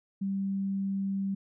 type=tone; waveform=sine; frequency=195.4 Hz; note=G3; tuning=5 cents flat; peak=-28 dBFS; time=0.21-1.35 s; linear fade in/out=10 ms; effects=none